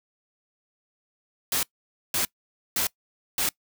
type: noise bursts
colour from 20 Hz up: white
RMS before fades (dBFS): -25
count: 4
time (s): 1.52-3.49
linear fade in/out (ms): 2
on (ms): 110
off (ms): 510
effects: noise-tail reverb RT60 0.1 s tail -23 dB re dry